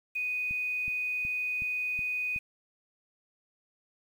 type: tone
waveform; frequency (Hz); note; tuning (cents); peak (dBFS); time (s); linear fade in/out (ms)
sine; 2489; D#7; 0; -29; 0.15-2.39; 10
type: click train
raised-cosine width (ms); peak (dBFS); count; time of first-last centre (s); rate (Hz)
5; -33; 6; 0.51-2.362; 2.7
effects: 9-bit